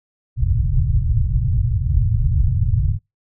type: low-pass noise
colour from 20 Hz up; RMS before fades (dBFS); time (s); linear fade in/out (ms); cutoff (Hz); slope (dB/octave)
white; -17; 0.36-2.99; 50; 130; 48
effects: noise-tail reverb RT60 0.2 s tail -26 dB re dry